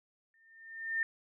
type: tone with exponential growth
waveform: sine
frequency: 1810 Hz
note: A6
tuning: 48 cents sharp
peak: -27 dBFS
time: 0.34-1.03 s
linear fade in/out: 1 ms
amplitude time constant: 150 ms
effects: none